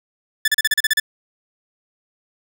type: tone bursts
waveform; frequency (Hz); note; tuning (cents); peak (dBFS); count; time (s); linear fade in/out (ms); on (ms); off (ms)
sawtooth; 1743; A6; -17; -10; 9; 0.45-1; 5; 30; 35
effects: none